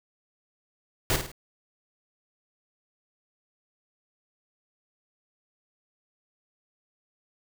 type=noise with echo; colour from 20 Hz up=pink; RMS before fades=-24 dBFS; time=1.1-1.16 s; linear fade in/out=0 ms; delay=52 ms; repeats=3; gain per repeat=-7 dB; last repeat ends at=1.316 s; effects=none